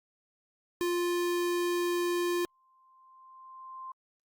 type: tone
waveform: square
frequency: 350.1 Hz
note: F4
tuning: 4 cents sharp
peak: -28 dBFS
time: 0.81-2.45 s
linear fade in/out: 0 ms
type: tone with exponential growth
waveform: sine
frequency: 1046.5 Hz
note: C6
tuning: in tune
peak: -38 dBFS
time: 1.98-3.92 s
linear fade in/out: 5 ms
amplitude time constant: 420 ms
effects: Opus 48 kbps